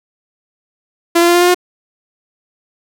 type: tone with pitch steps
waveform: sawtooth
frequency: 340.2 / 343.8 / 347.3 / 351 / 354.6 / 358.4 Hz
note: F4 / F4 / F4 / F4 / F4 / F4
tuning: -45 / -27 / -10 / +9 / +26 / +45 cents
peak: -4 dBFS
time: 1.15-1.546 s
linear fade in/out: 10 ms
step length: 66 ms
effects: none